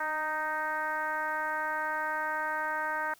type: tone with frequency modulation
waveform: sine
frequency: 1240 Hz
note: D#6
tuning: 6 cents flat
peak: -29 dBFS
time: 0-3.14 s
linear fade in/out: 5 ms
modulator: 312 Hz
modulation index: 1.8
effects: white hiss -60 dBFS RMS until 3.19 s